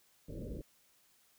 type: low-pass noise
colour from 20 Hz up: pink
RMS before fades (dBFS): -43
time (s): 0.28-0.62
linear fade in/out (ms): 10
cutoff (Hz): 580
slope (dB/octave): 96
effects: white hiss -69 dBFS RMS until 1.38 s